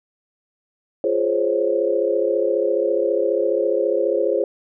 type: chord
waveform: sine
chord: Db major seventh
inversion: first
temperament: just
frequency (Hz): 346.5 / 415.8 / 519.7 / 554.4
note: F4 / Ab4 / C5 / Db5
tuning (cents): -14 / +2 / -12 / 0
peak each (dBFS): -24 / -22 / -21 / -23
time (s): 1.04-4.44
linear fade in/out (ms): 2
effects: none